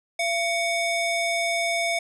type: ring-modulated tone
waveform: square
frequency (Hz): 1460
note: F#6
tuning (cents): -24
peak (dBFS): -20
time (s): 0.19-1.99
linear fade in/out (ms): 5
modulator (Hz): 780
effects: resampled to 24000 Hz + 10-bit